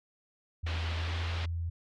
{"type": "tone with pitch glide", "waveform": "sine", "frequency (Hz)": [82.41, 84.29], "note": ["E2", "E2"], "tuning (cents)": [0, 39], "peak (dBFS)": -31, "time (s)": [0.63, 1.7], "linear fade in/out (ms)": 10, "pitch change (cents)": 39, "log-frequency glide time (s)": [0.94, 1.14]}
{"type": "low-pass noise", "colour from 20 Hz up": "white", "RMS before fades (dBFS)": -41, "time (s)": [0.66, 1.46], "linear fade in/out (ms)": 10, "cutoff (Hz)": 3700, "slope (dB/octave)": 24}
{"effects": []}